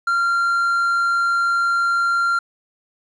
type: tone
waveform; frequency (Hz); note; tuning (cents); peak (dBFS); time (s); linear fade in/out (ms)
triangle; 1383; F6; -17; -14; 0.07-2.39; 5
effects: resampled to 24000 Hz + 9-bit